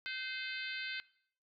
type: harmonic tone with a mistuned harmonic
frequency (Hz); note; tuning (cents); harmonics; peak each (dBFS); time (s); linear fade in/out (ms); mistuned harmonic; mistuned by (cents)
514; C5; -31; 3 / 4 / 5 / 6 / 7 / 8 / 9; -42 / -44 / -46 / -48 / -49 / -50 / -51; 0.06-1; 0; 4; +24
effects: noise-tail reverb RT60 0.6 s tail -20 dB re dry